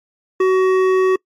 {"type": "tone with hard clipping", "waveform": "sine", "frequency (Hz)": 375.1, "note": "F#4", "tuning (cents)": 24, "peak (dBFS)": -13, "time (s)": [0.4, 1.16], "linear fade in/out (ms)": 5, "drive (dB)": 11, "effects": ["noise-tail reverb RT60 0.1 s tail -25 dB re dry", "MP3 64 kbps"]}